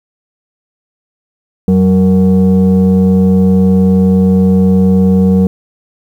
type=tone with frequency modulation; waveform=sine; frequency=188.1 Hz; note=F#3; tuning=29 cents sharp; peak=-4 dBFS; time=1.68-5.47 s; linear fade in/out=2 ms; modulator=277 Hz; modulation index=0.64; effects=tanh soft clip ceiling -1 dBFS + 7-bit